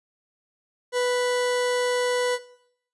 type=tone; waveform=40% pulse; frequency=493.9 Hz; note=B4; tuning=in tune; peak=-20 dBFS; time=0.92-2.39 s; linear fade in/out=50 ms; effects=noise-tail reverb RT60 0.7 s tail -17 dB re dry + resampled to 24000 Hz